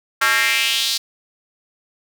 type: tone with high-pass filter sweep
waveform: square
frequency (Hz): 123.5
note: B2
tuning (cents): 0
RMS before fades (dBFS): -18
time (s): 0.21-0.98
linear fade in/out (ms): 10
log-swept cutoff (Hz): 1400 to 4400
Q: 3
effects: none